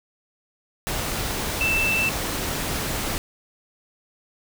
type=tone in noise; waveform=sine; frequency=2658 Hz; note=E7; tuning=14 cents sharp; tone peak=-20 dBFS; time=1.61-2.09 s; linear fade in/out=0 ms; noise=pink; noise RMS=-27 dBFS; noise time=0.87-3.18 s; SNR=+4 dB; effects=none